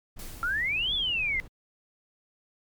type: noise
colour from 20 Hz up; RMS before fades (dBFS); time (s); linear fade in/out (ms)
brown; -42; 0.16-1.48; 10
type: noise with exponential decay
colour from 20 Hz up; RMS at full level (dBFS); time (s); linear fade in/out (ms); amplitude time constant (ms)
white; -43; 0.19-1.34; 2; 250
type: exponential two-way sweep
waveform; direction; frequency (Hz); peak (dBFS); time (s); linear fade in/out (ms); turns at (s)
sine; up then down; 1352 to 3525 to 2025; -25; 0.43-1.4; 0; 0.94
effects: MP3 96 kbps